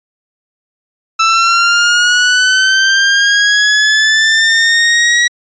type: linear sweep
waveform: sawtooth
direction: up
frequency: 1318.5 to 1921 Hz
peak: -4 dBFS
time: 1.19-5.28 s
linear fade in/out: 10 ms
effects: resampled to 16000 Hz